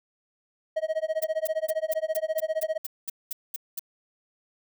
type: tone with tremolo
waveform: triangle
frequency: 633 Hz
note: D#5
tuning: 30 cents sharp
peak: -20 dBFS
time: 0.76-2.78 s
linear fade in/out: 10 ms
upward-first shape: sine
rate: 15 Hz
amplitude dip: 100%
type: noise bursts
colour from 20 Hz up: violet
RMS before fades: -31 dBFS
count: 12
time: 1.22-3.794 s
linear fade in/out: 5 ms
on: 22 ms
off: 210 ms
effects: none